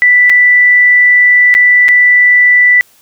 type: tone with dropouts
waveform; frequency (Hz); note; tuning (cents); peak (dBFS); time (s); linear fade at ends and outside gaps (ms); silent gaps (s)
sine; 1975.5; B6; 0; -3; 0.02-2.81; 0; 0.296-0.3 / 1.541-1.55 / 1.883-1.888
effects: white hiss -47 dBFS RMS until 3.01 s